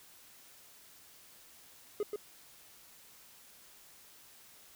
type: tone with echo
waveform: triangle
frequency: 415.3 Hz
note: G#4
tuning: in tune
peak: -28 dBFS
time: 2-2.03 s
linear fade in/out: 2 ms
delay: 130 ms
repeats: 1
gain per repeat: -4 dB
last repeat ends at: 2.16 s
effects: white hiss -58 dBFS RMS until 4.75 s